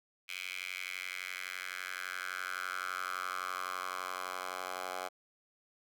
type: tone with high-pass filter sweep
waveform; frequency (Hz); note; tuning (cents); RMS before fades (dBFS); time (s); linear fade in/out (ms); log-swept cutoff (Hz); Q
10% pulse; 91.8; F#2; -13; -40; 0.28-5.09; 20; 2500 to 810; 4
effects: none